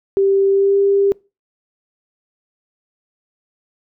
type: tone with pitch glide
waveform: sine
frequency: 392 to 397.5 Hz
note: G4 to G4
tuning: 0 to +24 cents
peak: -11 dBFS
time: 0.17-1.12 s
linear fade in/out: 0 ms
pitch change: +24 cents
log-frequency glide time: 0.5-0.77 s
effects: noise-tail reverb RT60 0.3 s tail -25 dB re dry